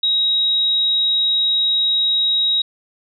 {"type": "tone", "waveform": "sine", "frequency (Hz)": 3810, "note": "A#7", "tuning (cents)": 37, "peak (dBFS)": -14, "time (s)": [0.03, 2.62], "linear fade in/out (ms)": 5, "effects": []}